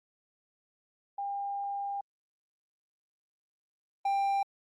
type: tone pair in turn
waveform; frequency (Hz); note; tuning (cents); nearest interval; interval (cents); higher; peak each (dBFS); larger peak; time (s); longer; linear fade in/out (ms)
sine / triangle; 801 / 791.8; G5 / G5; +37 / +17; unison; 20; first; -32 / -24; second; 1.18-2.01 / 4.05-4.43; first; 5
effects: Opus 48 kbps